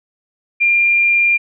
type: tone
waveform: sine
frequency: 2394 Hz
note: D7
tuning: 33 cents sharp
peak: -10 dBFS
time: 0.6-1.38 s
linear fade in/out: 20 ms
effects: none